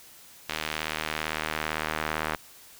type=tone with band-pass filter sweep; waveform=sawtooth; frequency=77.78 Hz; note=D#2; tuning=in tune; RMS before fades=-32 dBFS; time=0.49-2.36 s; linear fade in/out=0 ms; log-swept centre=2900 to 1500 Hz; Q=0.96; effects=white hiss -51 dBFS RMS until 2.79 s